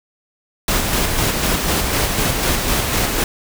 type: noise with tremolo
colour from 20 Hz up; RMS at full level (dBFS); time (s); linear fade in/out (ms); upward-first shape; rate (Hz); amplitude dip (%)
pink; -17; 0.68-3.24; 2; square; 4; 30
effects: none